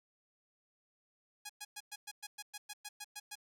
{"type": "tone bursts", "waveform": "5% pulse", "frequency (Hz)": 830.6, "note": "G#5", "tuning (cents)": 0, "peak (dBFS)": -31, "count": 13, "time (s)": [1.45, 3.355], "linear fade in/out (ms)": 10, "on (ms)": 45, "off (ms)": 110, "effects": []}